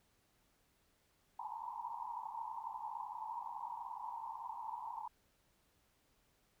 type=band-pass noise; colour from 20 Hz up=white; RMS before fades=-45 dBFS; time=1.39-5.08 s; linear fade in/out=5 ms; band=860 to 980 Hz; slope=96 dB/octave; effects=pink hiss -75 dBFS RMS until 6.6 s